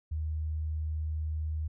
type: tone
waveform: sine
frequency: 77.78 Hz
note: D#2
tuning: in tune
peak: -30 dBFS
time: 0.11-1.68 s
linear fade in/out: 10 ms
effects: none